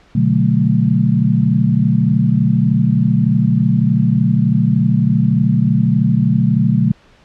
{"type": "chord", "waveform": "sine", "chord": "B minor seventh", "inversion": "none", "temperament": "equal with one note detuned", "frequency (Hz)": [123.47, 146.83, 185, 217.7], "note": ["B2", "D3", "F#3", "A3"], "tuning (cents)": [0, 0, 0, -18], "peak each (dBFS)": -16, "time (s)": [0.15, 6.92], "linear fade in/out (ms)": 5, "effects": ["pink hiss -49 dBFS RMS until 7.24 s", "low-pass 4000 Hz 12 dB/octave"]}